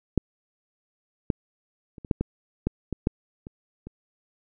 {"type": "clicks", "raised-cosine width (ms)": 3, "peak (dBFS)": [-7, -9, -29, -25, -8, -12, -10, -15, -8, -26, -25], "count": 11, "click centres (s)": [0.177, 1.302, 1.982, 2.048, 2.112, 2.21, 2.67, 2.927, 3.071, 3.469, 3.87], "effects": []}